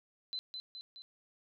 sine tone with echo, 4041 Hz, B7, 39 cents sharp, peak -36 dBFS, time 0.33-0.39 s, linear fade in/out 0 ms, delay 210 ms, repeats 3, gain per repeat -4 dB, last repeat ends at 1.02 s, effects none

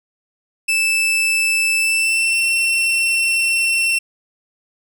40% pulse tone with pitch glide, 2637 to 2706 Hz, E7 to E7, 0 to +45 cents, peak -14 dBFS, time 0.68-3.99 s, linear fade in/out 10 ms, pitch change +45 cents, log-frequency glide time 1.78-2.43 s, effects none

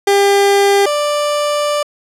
30% pulse tone pair in turn, 400 / 589 Hz, G4 / D5, +35 / +5 cents, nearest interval perfect fifth, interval 670 cents, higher second, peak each -6 / -11 dBFS, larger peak first, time 0.07-0.86 / 0.86-1.83 s, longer second, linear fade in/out 5 ms, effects low-pass 11000 Hz 12 dB/octave

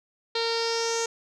sawtooth tone with low-pass filter sweep, 459.7 Hz, A#4, 24 cents flat, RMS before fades -27 dBFS, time 0.35-1.06 s, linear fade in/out 5 ms, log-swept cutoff 4200 to 6600 Hz, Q 5.9, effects none

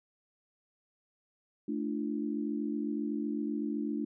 sine chord, D minor, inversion second, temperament equal with one note detuned, 220 / 293.7 / 341.6 Hz, A3 / D4 / F4, 0 / 0 / -38 cents, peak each -35 / -34 / -39 dBFS, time 1.68-4.05 s, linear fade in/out 5 ms, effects none

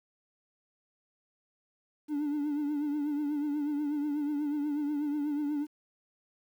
triangle tone with vibrato, 293.7 Hz, D4, in tune, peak -26 dBFS, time 2.08-5.67 s, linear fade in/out 50 ms, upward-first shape triangle, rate 8.2 Hz, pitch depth 67 cents each way, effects tanh soft clip ceiling -23 dBFS + 10-bit

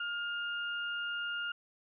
sine tone pair together, 1413 / 2826 Hz, F6 / F7, +20 / +20 cents, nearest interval octave, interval 1200 cents, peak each -35 / -40 dBFS, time 0-1.52 s, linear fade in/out 5 ms, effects none

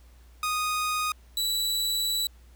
sawtooth tone pair in turn, 1241 / 3940 Hz, D#6 / B7, -5 / -5 cents, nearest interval octave + minor sixth, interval 2000 cents, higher second, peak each -22 dBFS, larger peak neither, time 0.43-1.12 / 1.37-2.27 s, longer second, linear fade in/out 2 ms, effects added 60 Hz sine -50 dBFS peak until 2.55 s + pink hiss -62 dBFS RMS until 2.55 s

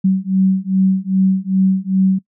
sine beating tone pair, 188.8 / 191.3 Hz, F#3 / G3, +35 / -42 cents, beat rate 2.5 Hz, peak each -15 dBFS, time 0.04-2.19 s, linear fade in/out 10 ms, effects noise-tail reverb RT60 0.1 s tail -22 dB re dry

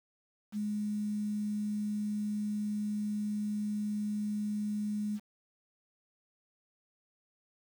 sine tone with quantisation, 209.2 Hz, G#3, 13 cents sharp, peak -31 dBFS, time 0.52-5.2 s, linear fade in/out 50 ms, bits 9, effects none

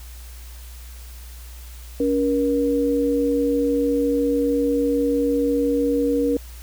sine tone pair together, 281.9 / 475.7 Hz, C#4 / A#4, +29 / +35 cents, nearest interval major sixth, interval 906 cents, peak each -20 dBFS, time 2-6.37 s, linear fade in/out 2 ms, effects added 60 Hz sine -36 dBFS peak until 6.62 s + white hiss -46 dBFS RMS until 6.62 s

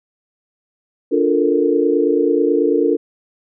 sine chord, Bb major seventh, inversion first, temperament just, 291.4 / 349.6 / 437 / 466.2 Hz, D4 / F4 / A4 / Bb4, -13 / +2 / -12 / 0 cents, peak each -18 dBFS, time 1.11-2.97 s, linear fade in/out 20 ms, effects none

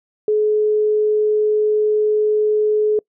sine tone, 425.4 Hz, G#4, 42 cents sharp, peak -13 dBFS, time 0.28-2.99 s, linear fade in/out 2 ms, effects noise-tail reverb RT60 0.1 s tail -26 dB re dry

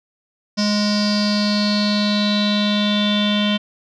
square tone with low-pass filter sweep, 207.7 Hz, G#3, in tune, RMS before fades -18 dBFS, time 0.57-3.58 s, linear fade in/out 20 ms, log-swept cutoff 5200 to 3300 Hz, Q 9.8, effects none

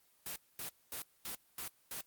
white noise bursts, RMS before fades -42 dBFS, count 6, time 0.26-2.01 s, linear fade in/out 2 ms, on 100 ms, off 230 ms, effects white hiss -70 dBFS RMS until 2.06 s + Opus 24 kbps

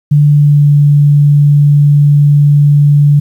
sine tone with pitch glide, 146.83 to 145.23 Hz, D3 to D3, 0 to -19 cents, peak -3 dBFS, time 0.11-3.2 s, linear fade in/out 10 ms, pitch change -19 cents, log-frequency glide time 0.26-0.73 s, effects 7-bit

